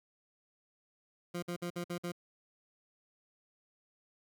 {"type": "tone bursts", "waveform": "20% pulse", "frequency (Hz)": 174.61, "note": "F3", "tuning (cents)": 0, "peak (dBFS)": -31, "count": 6, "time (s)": [1.34, 2.121], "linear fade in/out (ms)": 10, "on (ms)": 86, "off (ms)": 53, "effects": []}